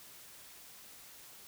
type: silence
effects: white hiss -54 dBFS RMS until 1.47 s